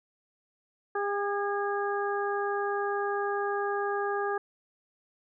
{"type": "harmonic tone with a mistuned harmonic", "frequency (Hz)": 404.4, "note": "G#4", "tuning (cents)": -46, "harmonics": [1, 2, 3, 4], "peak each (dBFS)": [-30, -33, -35, -36], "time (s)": [0.95, 4.38], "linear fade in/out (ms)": 5, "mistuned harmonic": 4, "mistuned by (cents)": 26, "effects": []}